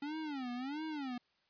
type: tone with vibrato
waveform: square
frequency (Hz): 277.2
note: C#4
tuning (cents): 0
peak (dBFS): -39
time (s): 0.02-1.18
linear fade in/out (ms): 5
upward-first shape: sine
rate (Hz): 1.5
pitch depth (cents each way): 230
effects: white hiss -75 dBFS RMS until 1.49 s + resampled to 11025 Hz